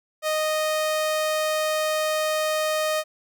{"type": "tone", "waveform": "sawtooth", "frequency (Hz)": 620, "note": "D#5", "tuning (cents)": -6, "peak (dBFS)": -18, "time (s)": [0.22, 3.04], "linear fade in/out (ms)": 50, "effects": []}